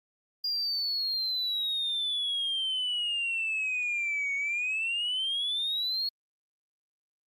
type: exponential two-way sweep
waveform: sine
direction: down then up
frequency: 4841 to 2217 to 4344 Hz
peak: -26 dBFS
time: 0.44-6.09 s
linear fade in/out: 5 ms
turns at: 4.35 s
effects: tanh soft clip ceiling -25 dBFS + Opus 32 kbps